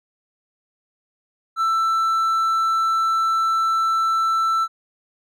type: tone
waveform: triangle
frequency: 1330 Hz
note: E6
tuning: 15 cents sharp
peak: -15 dBFS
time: 1.56-4.68 s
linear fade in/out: 50 ms
effects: none